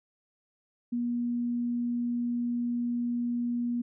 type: tone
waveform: sine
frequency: 240 Hz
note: B3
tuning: 49 cents flat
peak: -27 dBFS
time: 0.92-3.82 s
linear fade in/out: 10 ms
effects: none